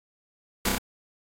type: noise with echo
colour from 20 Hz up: pink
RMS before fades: -24 dBFS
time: 0.65-0.69 s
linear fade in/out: 5 ms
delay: 31 ms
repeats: 3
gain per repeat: -2 dB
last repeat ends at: 0.783 s
effects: AAC 48 kbps